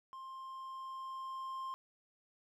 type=tone with level ramp; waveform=triangle; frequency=1056 Hz; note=C6; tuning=16 cents sharp; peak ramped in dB=-44 to -37 dBFS; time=0.13-1.74 s; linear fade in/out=0 ms; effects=none